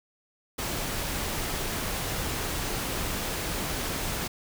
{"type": "noise", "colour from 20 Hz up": "pink", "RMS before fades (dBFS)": -31, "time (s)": [0.58, 4.28], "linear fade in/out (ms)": 10, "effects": []}